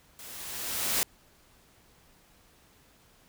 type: noise with level ramp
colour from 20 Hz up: white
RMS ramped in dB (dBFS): -46 to -26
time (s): 0.19-1.03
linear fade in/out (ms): 0
effects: pink hiss -61 dBFS RMS until 3.28 s